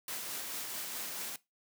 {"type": "noise with tremolo", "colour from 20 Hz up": "white", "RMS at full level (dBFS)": -39, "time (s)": [0.08, 1.36], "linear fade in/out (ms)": 2, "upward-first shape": "sine", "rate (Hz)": 4.6, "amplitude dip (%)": 25, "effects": ["noise-tail reverb RT60 0.2 s tail -19 dB re dry", "high-pass 150 Hz 12 dB/octave"]}